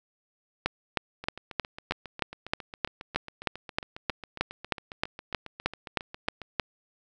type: two click trains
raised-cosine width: 0.3 ms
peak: -9 / -23 dBFS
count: 20 / 39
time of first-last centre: 0.66-6.598 / 1.24-6.417 s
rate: 3.2 / 7.34 Hz
effects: none